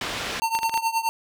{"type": "low-pass noise", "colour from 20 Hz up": "white", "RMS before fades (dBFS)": -30, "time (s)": [0.01, 0.4], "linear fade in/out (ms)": 2, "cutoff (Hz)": 3400, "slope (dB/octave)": 12}
{"type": "tone with tremolo", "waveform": "square", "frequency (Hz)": 906, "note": "A#5", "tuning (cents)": -50, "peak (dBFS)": -19, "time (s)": [0.42, 1.09], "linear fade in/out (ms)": 0, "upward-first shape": "triangle", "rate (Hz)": 9.5, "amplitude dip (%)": 90}
{"type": "clicks", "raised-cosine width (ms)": 0.2, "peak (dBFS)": -14, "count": 6, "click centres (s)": [0.551, 0.589, 0.632, 0.695, 0.741, 0.776]}
{"effects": []}